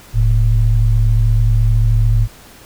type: tone pair together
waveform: sine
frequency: 41.47 / 110.7 Hz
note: E1 / A2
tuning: +11 / +11 cents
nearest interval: octave + perfect fourth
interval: 1700 cents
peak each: -12 dBFS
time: 0.13-2.28 s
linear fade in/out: 50 ms
effects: pink hiss -41 dBFS RMS until 2.65 s